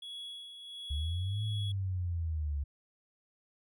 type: tone with tremolo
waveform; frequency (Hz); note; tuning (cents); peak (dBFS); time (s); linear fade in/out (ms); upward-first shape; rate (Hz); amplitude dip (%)
triangle; 3358; G#7; +18; -39; 0.02-1.72; 5; sine; 1.4; 50
type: linear two-way sweep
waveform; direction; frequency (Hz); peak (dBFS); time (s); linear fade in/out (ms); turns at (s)
sine; up then down; 69.3 to 108.3 to 69.3; -31; 0.9-2.64; 10; 1.44
effects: none